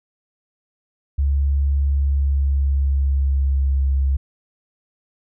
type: tone with pitch glide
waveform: sine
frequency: 69.9 to 67.83 Hz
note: C#2 to C#2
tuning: +15 to -37 cents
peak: -15 dBFS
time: 1.18-4.17 s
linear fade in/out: 10 ms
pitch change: -52 cents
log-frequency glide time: 1.87-3.86 s
effects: none